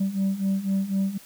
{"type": "beating tone pair", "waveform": "sine", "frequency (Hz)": [191.9, 195.9], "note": ["G3", "G3"], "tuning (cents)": [-37, -1], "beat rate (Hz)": 4, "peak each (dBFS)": [-25, -22], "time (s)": [0, 1.18], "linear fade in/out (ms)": 10, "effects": ["tanh soft clip ceiling -19 dBFS", "white hiss -49 dBFS RMS until 1.25 s"]}